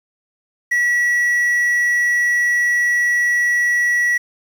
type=tone with quantisation; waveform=triangle; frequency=1935 Hz; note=B6; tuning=36 cents flat; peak=-12 dBFS; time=0.71-4.18 s; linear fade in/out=10 ms; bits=7; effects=none